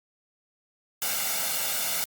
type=noise with comb filter; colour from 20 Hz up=white; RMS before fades=-28 dBFS; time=1.02-2.04 s; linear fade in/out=0 ms; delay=1.4 ms; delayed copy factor=+0.7; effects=high-pass 200 Hz 12 dB/octave + Opus 48 kbps